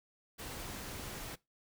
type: noise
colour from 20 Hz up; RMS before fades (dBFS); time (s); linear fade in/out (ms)
pink; -44; 0.38-1.36; 20
effects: noise-tail reverb RT60 0.2 s tail -20 dB re dry